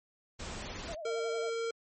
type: noise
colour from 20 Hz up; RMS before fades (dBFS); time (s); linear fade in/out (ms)
pink; -41; 0.39-0.95; 10
type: tone with vibrato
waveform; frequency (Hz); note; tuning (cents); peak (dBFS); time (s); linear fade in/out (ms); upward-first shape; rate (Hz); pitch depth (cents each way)
sine; 641; E5; -49; -39; 0.88-1.5; 10; sine; 11; 110
type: tone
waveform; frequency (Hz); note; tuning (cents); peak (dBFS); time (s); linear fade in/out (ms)
square; 458.7; A#4; -28; -33; 1.05-1.71; 5
effects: MP3 32 kbps